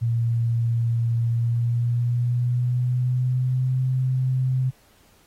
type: tone with pitch glide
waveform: sine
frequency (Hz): 116.54 to 129.31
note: A#2 to C3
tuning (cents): 0 to -20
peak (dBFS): -19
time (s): 0.01-4.71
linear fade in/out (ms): 20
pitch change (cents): +180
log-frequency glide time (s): 1.29-3.8
effects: pink hiss -58 dBFS RMS until 5.26 s + AAC 48 kbps